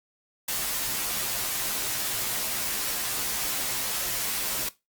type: noise with comb filter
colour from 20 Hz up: white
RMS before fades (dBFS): -29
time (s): 0.48-4.69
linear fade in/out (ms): 5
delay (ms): 12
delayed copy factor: -0.85
effects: noise-tail reverb RT60 0.2 s tail -17 dB re dry + Opus 48 kbps